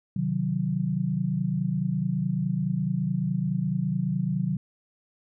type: chord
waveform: sine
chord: C diminished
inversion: none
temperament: equal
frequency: 130.81 / 155.56 / 185 Hz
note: C3 / Eb3 / Gb3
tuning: 0 / 0 / 0 cents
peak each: -30 / -28 / -27 dBFS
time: 0.16-4.57 s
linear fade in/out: 5 ms
effects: none